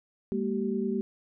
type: tone cluster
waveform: sine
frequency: 202 / 231.6 / 384.8 Hz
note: G#3 / A#3 / G4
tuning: -48 / -11 / -32 cents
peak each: -31 dBFS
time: 0.32-1.01 s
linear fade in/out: 0 ms
effects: none